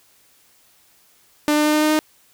sawtooth tone with pitch steps, 298.7 / 300.6 / 302.5 / 304.4 / 306.4 / 308.3 Hz, D4 / D4 / D#4 / D#4 / D#4 / D#4, +29 / +40 / -49 / -38 / -27 / -16 cents, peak -11 dBFS, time 1.48-1.99 s, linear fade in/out 0 ms, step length 85 ms, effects white hiss -56 dBFS RMS until 2.33 s

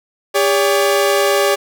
sawtooth tone pair together, 402.3 / 569 Hz, G4 / C#5, +45 / +45 cents, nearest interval tritone, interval 600 cents, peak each -11 dBFS, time 0.34-1.56 s, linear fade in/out 20 ms, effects none

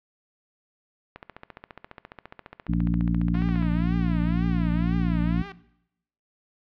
click train, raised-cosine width 0.3 ms, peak -21 dBFS, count 37, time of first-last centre 1.16-3.626 s, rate 14.6 Hz
harmonic tone, 57.8 Hz, A#1, 14 cents flat, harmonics 1 / 2 / 3 / 4 / 5, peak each -27 / -32 / -24 / -30 / -30 dBFS, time 2.68-5.43 s, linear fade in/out 20 ms
5% pulse tone with vibrato, 344.4 Hz, F4, 24 cents flat, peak -24 dBFS, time 3.34-5.52 s, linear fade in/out 2 ms, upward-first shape triangle, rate 2 Hz, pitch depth 290 cents each way
effects noise-tail reverb RT60 0.8 s tail -19 dB re dry + low-pass 2000 Hz 12 dB/octave

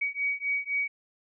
sine beating tone pair, 2258 / 2261.9 Hz, C#7 / C#7, +31 / +34 cents, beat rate 3.9 Hz, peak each -30 dBFS, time 0.01-0.88 s, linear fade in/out 10 ms, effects none

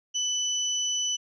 sine tone pair together, 2990 / 5970 Hz, F#7 / F#8, +17 / +15 cents, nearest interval octave, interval 1198 cents, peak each -28 dBFS, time 0.14-1.17 s, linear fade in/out 20 ms, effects none

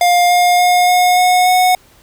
square tone with pitch steps, 706 / 711.3 / 716.7 / 722.1 / 727.5 / 733 Hz, F5 / F5 / F5 / F#5 / F#5 / F#5, +19 / +32 / +45 / -42 / -29 / -16 cents, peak -9 dBFS, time 0.01-1.75 s, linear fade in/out 2 ms, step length 290 ms, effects pink hiss -48 dBFS RMS until 2.02 s

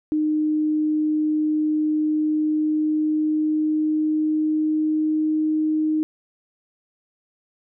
sine tone with pitch glide, 306.6 to 310.2 Hz, D#4 to D#4, -25 to -5 cents, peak -18 dBFS, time 0.12-6.03 s, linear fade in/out 0 ms, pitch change +20 cents, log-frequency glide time 1.99-5.48 s, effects none

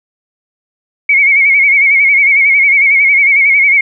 sine tone with vibrato, 2217 Hz, C#7, in tune, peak -5 dBFS, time 1.09-3.81 s, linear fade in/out 5 ms, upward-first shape sine, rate 11 Hz, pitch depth 68 cents each way, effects none

